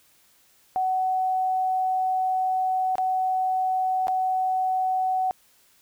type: tone with dropouts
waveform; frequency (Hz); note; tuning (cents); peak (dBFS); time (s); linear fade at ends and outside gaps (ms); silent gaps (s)
sine; 749; F#5; +21; -21; 0.76-5.31; 0; 2.955-2.982 / 4.071-4.082
effects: white hiss -60 dBFS RMS until 5.81 s